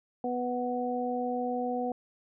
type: harmonic tone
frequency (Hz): 246.9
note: B3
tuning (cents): 0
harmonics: 1 / 2 / 3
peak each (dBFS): -33 / -33 / -33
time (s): 0.24-1.92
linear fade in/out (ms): 2
effects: none